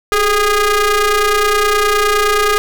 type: ring-modulated tone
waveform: sawtooth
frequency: 407.1 Hz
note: G#4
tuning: 35 cents flat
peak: -4 dBFS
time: 0.12-2.58 s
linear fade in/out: 0 ms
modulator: 829 Hz
effects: none